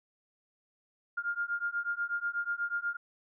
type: beating tone pair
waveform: sine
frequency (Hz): 1404 / 1412.2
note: F6 / F6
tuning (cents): +9 / +19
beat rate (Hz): 8.2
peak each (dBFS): -34 / -34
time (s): 1.17-2.97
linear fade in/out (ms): 10
effects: none